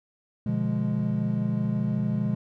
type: chord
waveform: triangle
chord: B diminished seventh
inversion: none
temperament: equal with one note detuned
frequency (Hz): 123.47 / 148.54 / 174.61 / 207.7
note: B2 / D3 / F3 / Ab3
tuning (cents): 0 / +20 / 0 / 0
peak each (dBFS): -27 / -30 / -29 / -25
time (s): 0.46-2.35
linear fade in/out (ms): 5
effects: none